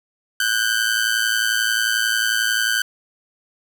sawtooth ring-modulated tone, 1533 Hz, G6, 39 cents flat, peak -11 dBFS, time 0.4-2.82 s, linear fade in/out 2 ms, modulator 55.6 Hz, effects none

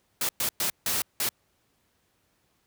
white noise bursts at uneven times, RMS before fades -27 dBFS, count 5, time 0.21-0.29 / 0.4-0.49 / 0.6-0.7 / 0.86-1.02 / 1.2-1.29 s, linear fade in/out 2 ms, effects pink hiss -70 dBFS RMS until 2.66 s + high-pass 60 Hz 12 dB/octave

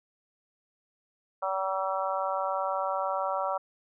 harmonic tone, 191 Hz, G3, 45 cents flat, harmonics 3 / 4 / 5 / 6 / 7, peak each -32 / -33 / -34 / -35 / -35 dBFS, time 1.42-3.58 s, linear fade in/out 10 ms, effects none

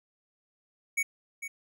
square tone with echo, 2236 Hz, C#7, 14 cents sharp, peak -26 dBFS, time 0.97-1.03 s, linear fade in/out 10 ms, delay 450 ms, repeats 1, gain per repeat -10 dB, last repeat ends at 1.48 s, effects none

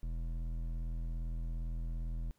sine tone with hard clipping, 41.24 Hz, E1, 2 cents sharp, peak -37 dBFS, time 0.03-2.31 s, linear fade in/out 0 ms, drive 10 dB, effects pink hiss -75 dBFS RMS until 2.38 s

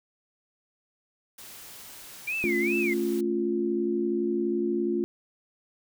white noise, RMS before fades -45 dBFS, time 1.38-3.21 s, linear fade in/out 5 ms
sine tone with vibrato, 2306 Hz, D7, 32 cents flat, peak -27 dBFS, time 2.27-2.94 s, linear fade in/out 10 ms, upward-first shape sine, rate 2.5 Hz, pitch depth 240 cents each way
sine chord, A augmented, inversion none, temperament equal, 220 / 277.2 / 349.2 Hz, A3 / C#4 / E#4, 0 / 0 / 0 cents, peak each -30 / -32 / -26 dBFS, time 2.44-5.04 s, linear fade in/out 0 ms
effects none

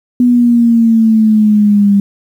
sine exponential sweep, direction down, 246.9 to 199.2 Hz, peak -5 dBFS, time 0.2-2 s, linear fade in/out 2 ms, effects 7-bit

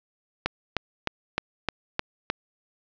click train, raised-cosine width 0.3 ms, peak -8 dBFS, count 7, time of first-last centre 0.46-2.3 s, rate 3.26 Hz, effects resampled to 16000 Hz + 7-bit

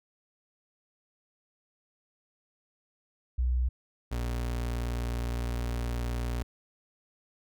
sine / 35% pulse tone pair in turn, 62 / 59.46 Hz, B1 / A#1, +7 / +35 cents, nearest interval minor second, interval 72 cents, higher first, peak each -24 / -28 dBFS, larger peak first, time 3.38-3.69 / 4.11-6.43 s, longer second, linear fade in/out 10 ms, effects none

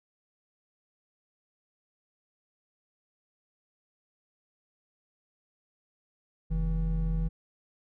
triangle tone pair together, 45.35 / 161.6 Hz, F#1 / E3, -34 / -34 cents, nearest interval octave + minor seventh, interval 2200 cents, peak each -25 / -29 dBFS, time 6.5-7.29 s, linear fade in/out 20 ms, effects none

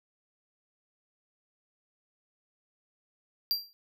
square tone with exponential decay, 4736 Hz, D8, 14 cents sharp, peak -23 dBFS, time 3.51-3.73 s, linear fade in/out 0 ms, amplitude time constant 46 ms, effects none

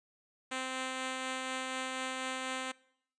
5% pulse tone with tremolo, 260 Hz, C4, 11 cents flat, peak -23 dBFS, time 0.51-2.72 s, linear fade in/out 10 ms, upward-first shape triangle, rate 4.1 Hz, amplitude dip 25%, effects noise-tail reverb RT60 0.7 s tail -23 dB re dry + resampled to 22050 Hz

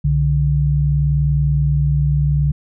sine tone pair together, 64.8 / 145.47 Hz, C2 / D3, -16 / -16 cents, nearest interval octave + major second, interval 1400 cents, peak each -18 / -14 dBFS, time 0.04-2.52 s, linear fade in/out 10 ms, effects none

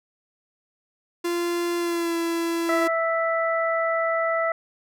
45% pulse tone with pitch glide, 345.7 to 335.3 Hz, F4 to E4, -18 to +30 cents, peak -23 dBFS, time 1.24-2.88 s, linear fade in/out 10 ms, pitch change -52 cents, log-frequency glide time 1.78-2.16 s
harmonic tone, 659.3 Hz, E5, in tune, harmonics 1 / 2 / 3, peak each -23 / -26 / -28 dBFS, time 2.69-4.52 s, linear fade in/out 2 ms
effects none

